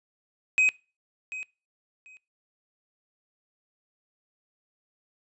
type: tone with echo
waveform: triangle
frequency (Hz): 2523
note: D#7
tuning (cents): +23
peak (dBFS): -16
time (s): 0.58-0.69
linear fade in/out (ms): 0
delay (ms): 740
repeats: 2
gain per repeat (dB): -15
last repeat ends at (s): 2.17
effects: noise-tail reverb RT60 0.3 s tail -23 dB re dry + resampled to 22050 Hz